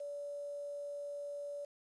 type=tone with quantisation; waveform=sine; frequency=575 Hz; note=D5; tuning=37 cents flat; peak=-40 dBFS; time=0-1.65 s; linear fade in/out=5 ms; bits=10; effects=resampled to 22050 Hz